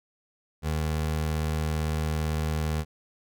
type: tone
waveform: 25% pulse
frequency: 77.78 Hz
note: D#2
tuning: in tune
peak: -22 dBFS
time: 0.62-2.85 s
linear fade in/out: 50 ms
effects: none